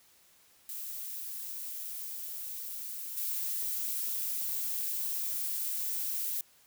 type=noise with level steps; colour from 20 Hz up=violet; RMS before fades=-40 / -34 dBFS; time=0.69-6.41 s; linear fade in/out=2 ms; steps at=3.17 s; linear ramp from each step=5 ms; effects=white hiss -63 dBFS RMS until 6.66 s